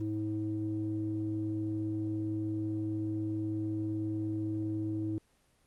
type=tone with low-pass filter; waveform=square; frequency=107 Hz; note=A2; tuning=48 cents flat; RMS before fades=-34 dBFS; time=0-5.18 s; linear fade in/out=0 ms; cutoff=330 Hz; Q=4.8; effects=pink hiss -69 dBFS RMS until 5.66 s + Opus 24 kbps